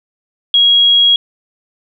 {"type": "tone", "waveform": "sine", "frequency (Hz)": 3300, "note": "G#7", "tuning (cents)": -12, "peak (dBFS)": -6, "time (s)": [0.54, 1.16], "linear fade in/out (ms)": 2, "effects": []}